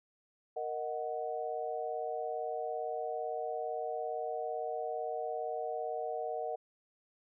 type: chord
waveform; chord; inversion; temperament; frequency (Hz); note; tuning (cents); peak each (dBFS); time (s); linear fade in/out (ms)
sine; D# minor; second; equal; 466.2 / 622.3 / 740; A#4 / D#5 / F#5; 0 / 0 / 0; -39 / -39 / -38; 0.56-6.56; 10
effects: none